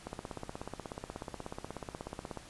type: click train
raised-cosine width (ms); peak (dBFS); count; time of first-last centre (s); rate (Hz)
1; -25; 39; 0.07-2.373; 16.5
effects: pink hiss -53 dBFS RMS until 2.49 s + resampled to 24000 Hz